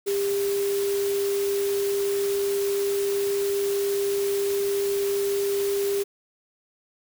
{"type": "tone in noise", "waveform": "sine", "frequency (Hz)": 399.6, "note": "G4", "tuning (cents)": 33, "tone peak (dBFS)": -22, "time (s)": [0.06, 6.04], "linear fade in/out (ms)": 20, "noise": "white", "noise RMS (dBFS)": -35, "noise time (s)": [0.06, 6.04], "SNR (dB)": 10, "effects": []}